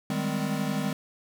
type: chord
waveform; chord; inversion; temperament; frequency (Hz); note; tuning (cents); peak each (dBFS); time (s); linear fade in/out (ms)
square; Ab major seventh; second; equal with one note detuned; 155.56 / 196 / 207.7 / 256.2; Eb3 / G3 / Ab3 / C4; 0 / 0 / 0 / -36; -33; 0.1-0.93; 2
effects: none